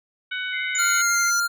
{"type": "harmonic tone", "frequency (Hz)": 747, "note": "F#5", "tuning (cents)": 16, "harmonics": [2, 3, 4, 5], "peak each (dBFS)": [-28, -32, -34, -36], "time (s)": [0.31, 1.02], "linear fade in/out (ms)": 10}
{"type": "tone with vibrato", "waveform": "sine", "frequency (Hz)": 2093, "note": "C7", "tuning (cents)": 0, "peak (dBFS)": -28, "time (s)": [0.52, 1.31], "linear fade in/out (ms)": 20, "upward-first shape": "sine", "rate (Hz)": 12, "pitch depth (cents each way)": 19}
{"type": "linear sweep", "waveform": "sine", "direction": "down", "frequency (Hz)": [7040, 5920], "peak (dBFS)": -23, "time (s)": [0.75, 1.4], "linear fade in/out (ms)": 2}
{"type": "tone", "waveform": "square", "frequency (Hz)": 1396.9, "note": "F6", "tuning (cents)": 0, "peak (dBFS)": -21, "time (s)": [0.78, 1.48], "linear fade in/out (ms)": 20}
{"effects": []}